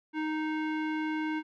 square tone with low-pass filter, 310.7 Hz, D#4, 2 cents flat, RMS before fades -32 dBFS, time 0.13-1.43 s, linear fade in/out 50 ms, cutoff 2100 Hz, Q 1.8, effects none

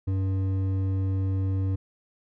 sine tone with hard clipping, 95.7 Hz, G2, 41 cents flat, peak -25 dBFS, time 0.07-1.76 s, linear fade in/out 10 ms, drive 8 dB, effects none

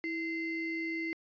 triangle ring-modulated tone, 1200 Hz, D6, 37 cents sharp, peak -28 dBFS, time 0.04-1.13 s, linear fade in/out 0 ms, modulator 873 Hz, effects resampled to 11025 Hz

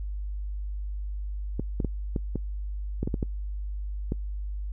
clicks, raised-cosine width 3 ms, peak -15 dBFS, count 10, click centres 1.596 / 1.802 / 1.847 / 2.162 / 2.357 / 3.03 / 3.075 / 3.142 / 3.228 / 4.121 s, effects noise-tail reverb RT60 0.1 s tail -25 dB re dry + added 50 Hz sine -30 dBFS peak until 4.72 s

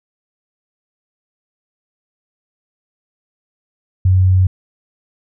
sine tone, 93 Hz, F#2, 9 cents sharp, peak -8 dBFS, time 4.05-4.47 s, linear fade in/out 5 ms, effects none

